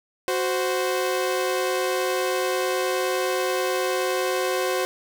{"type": "tone pair together", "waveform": "sawtooth", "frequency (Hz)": [370, 520.3], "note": ["F#4", "C5"], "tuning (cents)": [0, -10], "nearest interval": "tritone", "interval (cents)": 590, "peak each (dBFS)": [-21, -21], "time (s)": [0.28, 4.85], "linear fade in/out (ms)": 0, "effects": []}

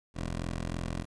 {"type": "tone pair together", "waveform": "10% pulse", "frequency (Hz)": [43.15, 74.6], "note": ["F1", "D2"], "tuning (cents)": [-20, 28], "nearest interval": "major sixth", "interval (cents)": 948, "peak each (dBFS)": [-25, -37], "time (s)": [0.14, 1.06], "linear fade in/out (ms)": 50, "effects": ["resampled to 22050 Hz", "10-bit"]}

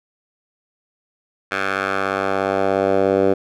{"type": "tone with band-pass filter sweep", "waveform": "10% pulse", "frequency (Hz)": 97, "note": "G2", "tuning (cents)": -18, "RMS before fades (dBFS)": -19, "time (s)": [1.51, 3.34], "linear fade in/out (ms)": 10, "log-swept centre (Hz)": [1700, 450], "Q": 1.6, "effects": []}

